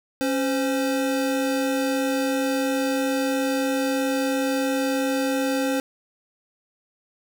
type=tone pair together; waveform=square; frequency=274.2 / 517.6 Hz; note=C#4 / C5; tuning=-19 / -19 cents; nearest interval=major seventh; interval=1100 cents; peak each=-24 / -26 dBFS; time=0.21-5.8 s; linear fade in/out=0 ms; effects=10-bit